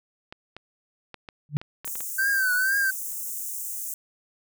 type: clicks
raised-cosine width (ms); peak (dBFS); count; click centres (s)
0.3; -23; 10; 0.325 / 0.566 / 1.143 / 1.288 / 1.568 / 1.615 / 1.846 / 1.877 / 1.955 / 2.006
type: tone with exponential growth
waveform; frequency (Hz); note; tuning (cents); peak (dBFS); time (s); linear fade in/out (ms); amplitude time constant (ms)
sine; 146.83; D3; 0; -16; 1.49-1.57; 0; 17
type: high-pass noise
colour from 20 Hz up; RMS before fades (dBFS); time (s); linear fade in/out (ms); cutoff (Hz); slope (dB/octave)
white; -33; 1.85-3.94; 2; 6400; 48
type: tone with vibrato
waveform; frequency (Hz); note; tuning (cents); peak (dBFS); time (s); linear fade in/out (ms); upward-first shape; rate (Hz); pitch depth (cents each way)
triangle; 1545; G6; -26; -19; 2.18-2.91; 10; triangle; 2.1; 100
effects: none